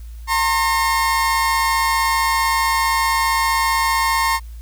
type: tone pair together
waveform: 30% pulse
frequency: 915 / 1070.4 Hz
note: A#5 / C6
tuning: -32 / +39 cents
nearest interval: minor third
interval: 271 cents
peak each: -16 dBFS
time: 0.27-4.4 s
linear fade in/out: 50 ms
effects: added 57 Hz sine -31 dBFS peak until 4.61 s + white hiss -53 dBFS RMS until 4.61 s